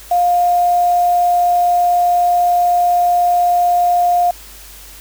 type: tone with quantisation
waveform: sine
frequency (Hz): 706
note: F5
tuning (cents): +19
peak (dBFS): -10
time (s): 0.11-4.31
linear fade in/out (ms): 5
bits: 5
effects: added 50 Hz sine -40 dBFS peak until 5 s + white hiss -38 dBFS RMS until 5 s